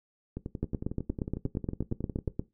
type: two click trains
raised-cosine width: 3 ms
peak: -17 / -22 dBFS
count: 16 / 22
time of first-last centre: 0.63-2.395 / 0.37-2.279 s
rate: 8.5 / 11 Hz
effects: noise-tail reverb RT60 0.2 s tail -17 dB re dry